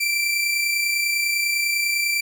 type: tone pair together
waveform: sawtooth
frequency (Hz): 2319 / 2349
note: D7 / D7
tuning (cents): -22 / 0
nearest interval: unison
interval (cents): 22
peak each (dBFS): -25 / -17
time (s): 0-2.21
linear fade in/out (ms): 10
effects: none